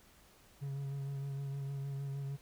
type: tone with vibrato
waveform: triangle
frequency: 138.59 Hz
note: C#3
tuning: in tune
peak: -35 dBFS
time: 0.61-2.37 s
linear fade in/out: 20 ms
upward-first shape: sine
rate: 6.5 Hz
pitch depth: 22 cents each way
effects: pink hiss -63 dBFS RMS until 2.41 s